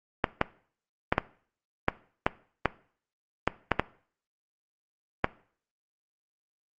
clicks, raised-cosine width 0.5 ms, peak -6 dBFS, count 11, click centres 0.242 / 0.414 / 1.125 / 1.181 / 1.884 / 2.265 / 2.657 / 3.476 / 3.717 / 3.796 / 5.244 s, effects noise-tail reverb RT60 0.5 s tail -19 dB re dry + Opus 32 kbps

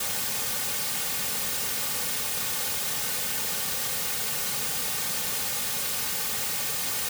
white noise with comb filter, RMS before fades -29 dBFS, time 0-7.09 s, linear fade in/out 5 ms, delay 3 ms, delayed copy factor -0.7, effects none

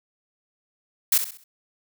blue noise with echo, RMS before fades -18 dBFS, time 1.12-1.18 s, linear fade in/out 5 ms, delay 65 ms, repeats 4, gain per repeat -9 dB, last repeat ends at 1.44 s, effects none

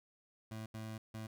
25% pulse tone bursts at uneven times, 110 Hz, A2, in tune, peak -39 dBFS, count 3, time 0.51-0.66 / 0.74-0.98 / 1.14-1.27 s, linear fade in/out 5 ms, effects none

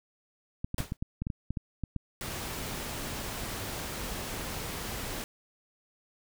clicks, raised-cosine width 5 ms, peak -20 dBFS, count 12, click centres 0.645 / 0.744 / 0.804 / 0.921 / 1.025 / 1.22 / 1.269 / 1.302 / 1.506 / 1.572 / 1.837 / 1.963 s
pink noise with exponential decay, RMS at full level -32 dBFS, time 0.78-0.97 s, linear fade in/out 2 ms, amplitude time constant 41 ms
pink noise, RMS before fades -37 dBFS, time 2.21-5.24 s, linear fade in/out 0 ms
effects none

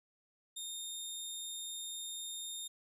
20% pulse tone, 3664 Hz, A#7, 31 cents flat, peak -35 dBFS, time 0.56-2.68 s, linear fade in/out 10 ms, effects none

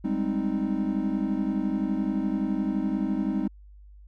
triangle chord, Ab major seventh, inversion third, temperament equal, 196 / 207.7 / 261.6 / 311.1 Hz, G3 / Ab3 / C4 / Eb4, 0 / 0 / 0 / 0 cents, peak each -28 dBFS, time 0.04-3.48 s, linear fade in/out 10 ms, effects added 50 Hz sine -46 dBFS peak until 4.07 s

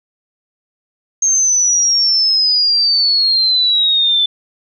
sine exponential sweep, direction down, 6440 to 3500 Hz, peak -10 dBFS, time 1.22-4.26 s, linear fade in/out 5 ms, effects none

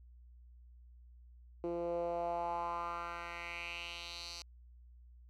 10% pulse tone with band-pass filter sweep, 171.4 Hz, F3, 32 cents flat, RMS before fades -40 dBFS, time 1.64-4.42 s, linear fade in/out 0 ms, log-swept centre 380 to 5000 Hz, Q 3.4, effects added 60 Hz sine -55 dBFS peak until 5.29 s

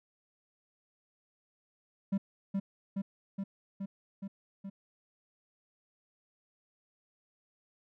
triangle tone with echo, 196 Hz, G3, in tune, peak -25 dBFS, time 2.12-2.18 s, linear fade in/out 10 ms, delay 420 ms, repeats 6, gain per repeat -2 dB, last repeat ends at 4.7 s, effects none

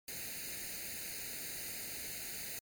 white noise with comb filter, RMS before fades -43 dBFS, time 0.08-2.59 s, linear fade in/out 2 ms, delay 0.45 ms, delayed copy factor +0.85, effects MP3 96 kbps

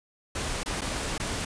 pink noise with dropouts, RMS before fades -31 dBFS, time 0.35-1.45 s, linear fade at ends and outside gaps 5 ms, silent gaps 0.634-0.659 / 0.81-0.816 / 1.18-1.198 s, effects resampled to 22050 Hz

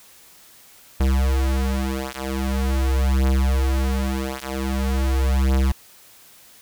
square beating tone pair, 66 / 66.44 Hz, C2 / C2, +16 / +27 cents, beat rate 0.44 Hz, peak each -22 dBFS, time 1-5.72 s, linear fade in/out 5 ms, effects white hiss -49 dBFS RMS until 6.61 s

